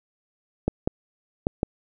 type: clicks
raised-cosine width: 2 ms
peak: -8 dBFS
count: 4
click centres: 0.68 / 0.875 / 1.469 / 1.631 s
effects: none